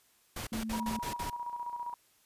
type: noise bursts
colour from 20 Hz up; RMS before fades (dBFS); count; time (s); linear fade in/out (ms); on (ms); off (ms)
pink; -39; 6; 0.36-1.3; 5; 110; 56
type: tone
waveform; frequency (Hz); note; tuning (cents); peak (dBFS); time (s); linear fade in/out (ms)
sine; 221.8; A3; +14; -34; 0.52-0.99; 2
type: tone with tremolo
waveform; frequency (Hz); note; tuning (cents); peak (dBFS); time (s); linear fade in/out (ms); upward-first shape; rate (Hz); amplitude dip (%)
sine; 960; B5; -49; -34; 0.73-1.94; 2; square; 15; 55
effects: white hiss -67 dBFS RMS until 2.25 s + resampled to 32000 Hz